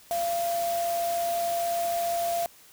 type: tone in noise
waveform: sine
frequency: 686 Hz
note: F5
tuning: 31 cents flat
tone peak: -25 dBFS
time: 0.11-2.46 s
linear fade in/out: 0 ms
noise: white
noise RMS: -37 dBFS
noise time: 0.11-2.46 s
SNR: +9 dB
effects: white hiss -54 dBFS RMS until 2.72 s